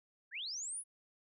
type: linear sweep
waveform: sine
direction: up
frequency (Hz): 1497 to 10540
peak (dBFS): -39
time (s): 0.31-0.84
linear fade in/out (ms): 50
effects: none